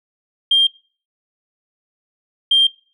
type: tone pair in turn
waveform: sine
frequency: 3195 / 3184 Hz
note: G7 / G7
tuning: +32 / +26 cents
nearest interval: unison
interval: 6 cents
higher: first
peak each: -9 dBFS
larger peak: neither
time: 0.51-0.67 / 2.51-2.67 s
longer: neither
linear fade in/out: 5 ms
effects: noise-tail reverb RT60 0.4 s tail -21 dB re dry + tanh soft clip ceiling -5 dBFS